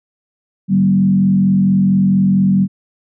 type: tone with frequency modulation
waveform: sine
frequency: 191.7 Hz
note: G3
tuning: 38 cents flat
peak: -9 dBFS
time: 0.68-2.68 s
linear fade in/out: 50 ms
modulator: 44.4 Hz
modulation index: 0.68
effects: none